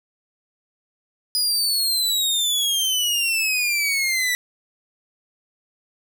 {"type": "exponential sweep", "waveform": "sawtooth", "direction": "down", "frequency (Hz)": [4978, 1954], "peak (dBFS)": -16, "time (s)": [1.35, 4.35], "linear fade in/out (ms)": 0, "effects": []}